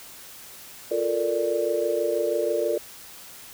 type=chord; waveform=sine; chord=Bb major seventh; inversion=second; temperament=equal; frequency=349.2 / 440 / 466.2 / 587.3 Hz; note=F4 / A4 / Bb4 / D5; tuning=0 / 0 / 0 / 0 cents; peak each=-29 / -28 / -27 / -26 dBFS; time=0.91-2.78 s; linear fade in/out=5 ms; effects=white hiss -44 dBFS RMS until 3.53 s